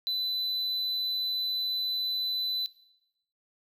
triangle tone, 4003 Hz, B7, 23 cents sharp, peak -26 dBFS, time 0.07-2.66 s, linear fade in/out 0 ms, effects noise-tail reverb RT60 0.9 s tail -20 dB re dry

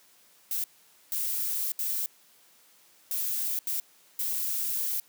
violet noise bursts at uneven times, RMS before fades -30 dBFS, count 6, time 0.51-0.64 / 1.12-1.72 / 1.79-2.06 / 3.11-3.59 / 3.67-3.8 / 4.19-5 s, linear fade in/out 2 ms, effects white hiss -60 dBFS RMS until 5.08 s + high-pass 150 Hz 12 dB/octave

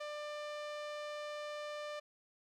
sawtooth tone, 595 Hz, D5, 22 cents sharp, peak -37 dBFS, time 0-2 s, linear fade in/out 10 ms, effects low-pass 5000 Hz 12 dB/octave + 13-bit

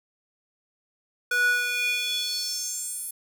square tone with high-pass filter sweep, 488.7 Hz, B4, 18 cents flat, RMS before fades -27 dBFS, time 1.31-3.11 s, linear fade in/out 5 ms, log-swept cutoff 1200 to 11000 Hz, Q 4.5, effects none

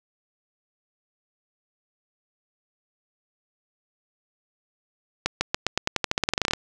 accelerating click train, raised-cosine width 0.2 ms, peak -4 dBFS, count 19, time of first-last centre 5.26-6.535 s, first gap 150 ms, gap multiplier 0.9, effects none

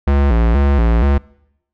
square tone with vibrato, 63.3 Hz, B1, 43 cents sharp, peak -11 dBFS, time 0.07-1.18 s, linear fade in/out 5 ms, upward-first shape square, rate 2.1 Hz, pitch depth 180 cents each way, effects noise-tail reverb RT60 0.8 s tail -24 dB re dry + low-pass 2000 Hz 12 dB/octave

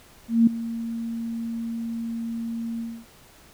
sine tone with ADSR envelope, 230 Hz, A#3, 23 cents flat, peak -11 dBFS, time 0.28-3.06 s, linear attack 190 ms, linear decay 5 ms, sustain -16 dB, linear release 260 ms, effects pink hiss -52 dBFS RMS until 3.53 s

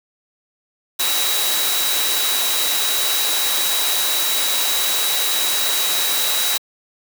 sine tone in noise, 3878 Hz, B7, 32 cents flat, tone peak -22 dBFS, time 0.99-6.58 s, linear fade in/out 10 ms, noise white, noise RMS -20 dBFS, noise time 0.99-6.58 s, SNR -5 dB, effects high-pass 400 Hz 12 dB/octave

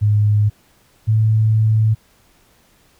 sine tone pair in turn, 104.7 / 109.56 Hz, G#2 / A2, +15 / -7 cents, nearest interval minor second, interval 78 cents, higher second, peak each -11 dBFS, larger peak neither, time 0.01-0.5 / 1.07-1.95 s, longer second, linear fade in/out 20 ms, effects pink hiss -55 dBFS RMS until 2.99 s

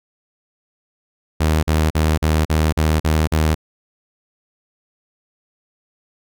sawtooth tone bursts, 78.1 Hz, D#2, 7 cents sharp, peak -10 dBFS, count 8, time 1.4-3.548 s, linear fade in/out 10 ms, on 230 ms, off 44 ms, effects none

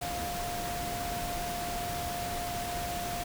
sine tone in noise, 702 Hz, F5, 9 cents sharp, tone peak -35 dBFS, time 0.01-3.24 s, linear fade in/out 10 ms, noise pink, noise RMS -37 dBFS, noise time 0.01-3.24 s, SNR -1 dB, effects none

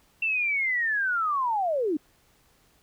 sine linear sweep, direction down, 2705 to 277.8 Hz, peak -23 dBFS, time 0.22-1.97 s, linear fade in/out 5 ms, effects pink hiss -63 dBFS RMS until 2.82 s

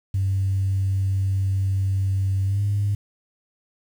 sine tone with pitch glide, 96.7 to 101.74 Hz, G2 to G#2, -23 to -35 cents, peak -18 dBFS, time 0.14-2.95 s, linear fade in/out 5 ms, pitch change +88 cents, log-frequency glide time 2.45-2.61 s, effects tanh soft clip ceiling -15 dBFS + 8-bit

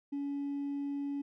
triangle tone with hard clipping, 282.5 Hz, C#4, 33 cents sharp, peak -33 dBFS, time 0.12-1.22 s, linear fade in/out 10 ms, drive 2 dB, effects none

